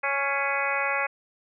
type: harmonic tone with a mistuned harmonic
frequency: 277.8 Hz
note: C#4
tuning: 4 cents sharp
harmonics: 2 / 3 / 4 / 5 / 6 / 7 / 8 / 9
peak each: -32 / -32 / -32 / -32 / -32 / -32 / -32 / -32 dBFS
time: 0.03-1.07 s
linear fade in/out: 10 ms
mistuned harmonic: 7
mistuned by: +46 cents
effects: none